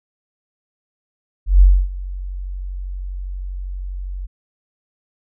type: tone with ADSR envelope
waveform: sine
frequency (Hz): 46.25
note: F#1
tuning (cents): 0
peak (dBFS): -4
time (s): 1.46-4.27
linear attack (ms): 150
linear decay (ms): 270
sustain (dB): -20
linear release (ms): 21
effects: none